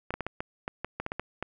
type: clicks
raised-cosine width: 0.5 ms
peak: -17 dBFS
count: 12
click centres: 0.106 / 0.14 / 0.207 / 0.266 / 0.405 / 0.679 / 0.846 / 1 / 1.064 / 1.119 / 1.196 / 1.426 s
effects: none